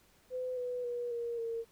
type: tone with pitch steps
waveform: sine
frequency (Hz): 507 / 494.6 / 482.4 / 470.6 / 459.1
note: B4 / B4 / B4 / A#4 / A#4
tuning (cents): +45 / +3 / -41 / +16 / -26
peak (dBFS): -34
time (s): 0.3-1.65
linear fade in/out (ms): 50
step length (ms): 270
effects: pink hiss -66 dBFS RMS until 1.71 s